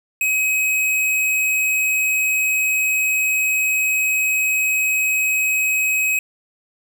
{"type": "tone", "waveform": "square", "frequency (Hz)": 2540, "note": "D#7", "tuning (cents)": 35, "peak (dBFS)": -17, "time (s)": [0.21, 6.19], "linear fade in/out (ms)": 2, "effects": []}